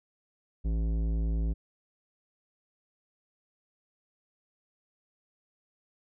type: tone with tanh clipping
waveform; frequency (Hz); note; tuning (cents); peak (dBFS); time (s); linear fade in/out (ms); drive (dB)
sine; 55; A1; 0; -28; 0.64-1.54; 20; 14
effects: none